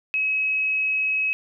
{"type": "tone", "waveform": "sine", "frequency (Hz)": 2559, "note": "D#7", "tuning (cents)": 48, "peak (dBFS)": -20, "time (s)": [0.14, 1.33], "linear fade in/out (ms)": 0, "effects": []}